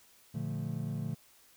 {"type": "chord", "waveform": "triangle", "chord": "Bb major seventh", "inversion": "none", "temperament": "equal", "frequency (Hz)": [116.54, 146.83, 174.61, 220], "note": ["Bb2", "D3", "F3", "A3"], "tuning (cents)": [0, 0, 0, 0], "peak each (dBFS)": [-37, -35, -39, -39], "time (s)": [0.34, 1.15], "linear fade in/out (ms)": 10, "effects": ["white hiss -62 dBFS RMS until 1.56 s"]}